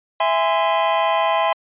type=chord; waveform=45% pulse; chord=E augmented; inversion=none; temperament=just; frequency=659.3 / 824.1 / 1030.1 Hz; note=E5 / G#5 / B#5; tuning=0 / -14 / -27 cents; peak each=-20 / -21 / -20 dBFS; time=0.2-1.53 s; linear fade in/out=5 ms; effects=resampled to 8000 Hz